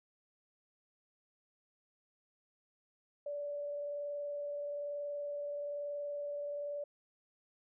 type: tone with frequency modulation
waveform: sine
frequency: 579 Hz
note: D5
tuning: 25 cents flat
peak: -37 dBFS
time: 3.26-6.84 s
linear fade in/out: 5 ms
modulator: 21.1 Hz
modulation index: 0.21
effects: none